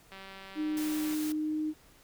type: click train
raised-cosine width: 0.3 ms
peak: -31 dBFS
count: 199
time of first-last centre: 0.12-1.146 s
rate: 193 Hz
type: tone with pitch glide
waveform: sine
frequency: 306.3 to 308.4 Hz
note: D#4 to D#4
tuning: -27 to -15 cents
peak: -29 dBFS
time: 0.55-1.74 s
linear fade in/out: 50 ms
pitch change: +12 cents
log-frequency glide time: 1.27-1.57 s
type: noise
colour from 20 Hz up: white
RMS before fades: -42 dBFS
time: 0.77-1.32 s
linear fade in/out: 0 ms
effects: pink hiss -60 dBFS RMS until 2.03 s